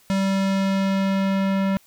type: tone with low-pass filter sweep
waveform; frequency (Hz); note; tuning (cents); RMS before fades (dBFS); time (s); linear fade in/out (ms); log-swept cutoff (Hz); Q
square; 194; G3; -18; -21; 0.1-1.77; 0; 7600 to 2500; 0.74
effects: white hiss -56 dBFS RMS until 1.86 s